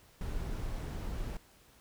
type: noise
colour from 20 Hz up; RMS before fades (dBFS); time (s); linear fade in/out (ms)
brown; -37; 0.21-1.37; 2
effects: pink hiss -62 dBFS RMS until 1.8 s